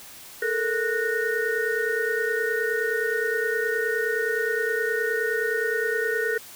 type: tone cluster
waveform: sine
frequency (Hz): 434.1 / 463.7 / 1472 / 1843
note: A4 / A#4 / F#6 / A#6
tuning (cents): -23 / -9 / -9 / -20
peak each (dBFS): -28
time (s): 0.42-6.38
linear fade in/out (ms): 5
effects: white hiss -44 dBFS RMS until 6.55 s